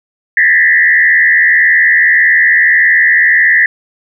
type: tone with frequency modulation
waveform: sine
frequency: 1864.7 Hz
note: A#6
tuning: in tune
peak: -5 dBFS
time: 0.37-3.66 s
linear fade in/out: 2 ms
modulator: 81.7 Hz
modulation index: 1.7
effects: none